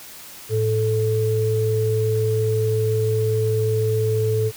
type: tone pair together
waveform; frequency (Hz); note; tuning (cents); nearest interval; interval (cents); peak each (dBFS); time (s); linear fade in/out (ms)
sine; 110 / 437.2; A2 / A4; 0 / -11; 2 octaves; 2389; -20; 0.49-4.52; 50
effects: white hiss -40 dBFS RMS until 4.56 s